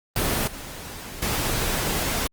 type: noise with level steps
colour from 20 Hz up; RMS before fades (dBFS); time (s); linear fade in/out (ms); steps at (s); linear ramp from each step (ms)
pink; -23 / -37 / -25; 0.16-2.27; 2; 0.47 / 1.22; 5
effects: Opus 24 kbps